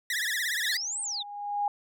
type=tone with vibrato; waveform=sawtooth; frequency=1826 Hz; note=A#6; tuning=36 cents flat; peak=-24 dBFS; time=0.1-0.77 s; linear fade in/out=2 ms; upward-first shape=triangle; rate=17 Hz; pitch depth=200 cents each way
type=exponential two-way sweep; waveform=sine; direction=up then down; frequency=3451 to 8820 to 3451 Hz; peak=-30 dBFS; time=0.64-1.23 s; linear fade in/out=10 ms; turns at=1.01 s
type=tone with exponential growth; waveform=sine; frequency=819 Hz; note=G#5; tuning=24 cents flat; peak=-23 dBFS; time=0.66-1.68 s; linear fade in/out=2 ms; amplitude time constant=220 ms
effects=none